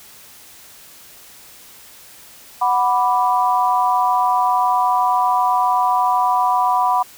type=chord; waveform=sine; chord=B minor; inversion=second; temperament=equal; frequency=740 / 987.8 / 1174.7 Hz; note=F#5 / B5 / D6; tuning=0 / 0 / 0 cents; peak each=-18 / -16 / -22 dBFS; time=2.61-7.03 s; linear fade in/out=10 ms; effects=white hiss -43 dBFS RMS until 7.17 s